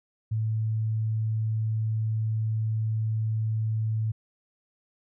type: tone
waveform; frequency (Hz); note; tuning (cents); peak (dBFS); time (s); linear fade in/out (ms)
sine; 110; A2; 0; -24; 0.31-4.12; 10
effects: none